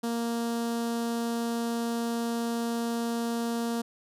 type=tone with notch filter; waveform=sawtooth; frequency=233.1 Hz; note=A#3; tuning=in tune; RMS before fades=-30 dBFS; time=0.03-3.82 s; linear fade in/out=10 ms; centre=2200 Hz; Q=1.2; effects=resampled to 32000 Hz